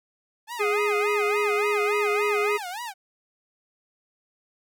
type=tone with vibrato; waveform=sawtooth; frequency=830.6 Hz; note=G#5; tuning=in tune; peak=-28 dBFS; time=0.47-2.94 s; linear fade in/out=50 ms; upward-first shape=sine; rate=3.5 Hz; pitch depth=280 cents each way
type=harmonic tone; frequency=415.3 Hz; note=G#4; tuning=in tune; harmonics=1 / 3 / 5 / 6; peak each=-23 / -28 / -30 / -31 dBFS; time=0.59-2.58 s; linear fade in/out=20 ms
effects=none